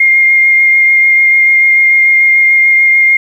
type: tone with vibrato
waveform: sine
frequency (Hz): 2123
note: C7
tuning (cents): +25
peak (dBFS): -4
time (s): 0-3.17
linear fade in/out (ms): 5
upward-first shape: sine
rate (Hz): 6.8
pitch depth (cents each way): 10
effects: 7-bit